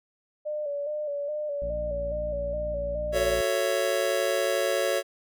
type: tone with vibrato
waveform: sine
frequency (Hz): 587.3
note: D5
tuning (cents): 0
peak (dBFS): -28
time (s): 0.45-3.35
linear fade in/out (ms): 20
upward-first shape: square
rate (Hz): 2.4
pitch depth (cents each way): 43
type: harmonic tone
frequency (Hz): 58.27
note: A#1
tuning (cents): 0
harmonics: 1 / 2 / 3 / 4 / 5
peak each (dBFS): -34 / -46 / -44 / -49 / -52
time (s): 1.62-3.41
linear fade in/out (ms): 0
type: chord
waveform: square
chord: F# minor seventh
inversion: none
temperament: just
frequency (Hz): 370 / 444 / 555 / 666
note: F#4 / A4 / C#5 / E5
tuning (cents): 0 / +16 / +2 / +18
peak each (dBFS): -32 / -32 / -27 / -32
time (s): 3.12-5.03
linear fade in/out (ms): 50
effects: none